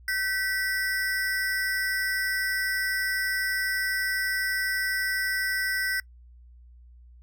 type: ring-modulated tone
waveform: square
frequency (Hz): 1746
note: A6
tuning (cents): -14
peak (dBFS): -23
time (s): 0.08-6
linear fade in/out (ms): 2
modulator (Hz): 210
effects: noise-tail reverb RT60 0.1 s tail -24 dB re dry + added 60 Hz sine -48 dBFS peak until 7.22 s